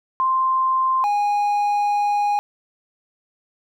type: tone pair in turn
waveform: sine / triangle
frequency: 1046.5 / 823.1 Hz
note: C6 / G#5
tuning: 0 / -16 cents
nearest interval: major third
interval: 416 cents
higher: first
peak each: -16 / -15 dBFS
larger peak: second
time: 0.2-1.04 / 1.04-2.39 s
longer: second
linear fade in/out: 0 ms
effects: none